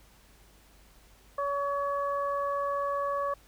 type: harmonic tone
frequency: 565 Hz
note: C#5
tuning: 33 cents sharp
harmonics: 1 / 2 / 3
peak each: -31 / -30 / -44 dBFS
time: 1.38-3.34 s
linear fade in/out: 5 ms
effects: added 50 Hz sine -59 dBFS peak until 3.47 s + pink hiss -60 dBFS RMS until 3.47 s